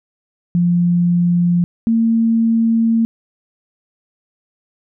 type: tone pair in turn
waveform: sine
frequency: 174.3 / 227.5 Hz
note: F3 / A#3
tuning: -3 / -42 cents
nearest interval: perfect fourth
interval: 461 cents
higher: second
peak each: -11 dBFS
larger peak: neither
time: 0.55-1.64 / 1.87-3.05 s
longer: second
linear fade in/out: 0 ms
effects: none